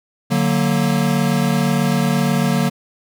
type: chord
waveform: square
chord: D augmented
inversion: none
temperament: equal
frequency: 146.83 / 185 / 233.1 Hz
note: D3 / F#3 / A#3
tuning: 0 / 0 / 0 cents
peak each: -20 dBFS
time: 0.3-2.7 s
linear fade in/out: 20 ms
effects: none